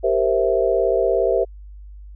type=chord; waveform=sine; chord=C dominant seventh; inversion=second; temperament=equal; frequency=392 / 466.2 / 523.3 / 659.3 Hz; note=G4 / Bb4 / C5 / E5; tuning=0 / 0 / 0 / 0 cents; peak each=-21 dBFS; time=0.03-1.45 s; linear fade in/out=20 ms; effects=added 50 Hz sine -36 dBFS peak until 2.15 s